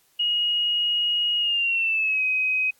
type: tone with pitch glide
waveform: sine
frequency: 2883 to 2524 Hz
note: F#7 to D#7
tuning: -46 to +24 cents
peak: -20 dBFS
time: 0.19-2.71 s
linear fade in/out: 10 ms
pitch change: -230 cents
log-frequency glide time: 1.39-2.23 s
effects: white hiss -62 dBFS RMS until 2.79 s + AAC 64 kbps